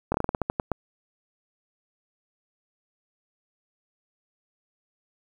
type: slowing click train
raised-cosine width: 1 ms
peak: -10 dBFS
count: 11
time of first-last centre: 0.12-0.717 s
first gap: 23 ms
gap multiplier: 1.2
effects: 8-bit